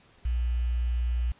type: tone with quantisation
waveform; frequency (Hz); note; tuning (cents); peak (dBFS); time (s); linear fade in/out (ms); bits
sine; 60; B1; -49; -24; 0.25-1.32; 5; 8
effects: pink hiss -59 dBFS RMS until 1.39 s + resampled to 8000 Hz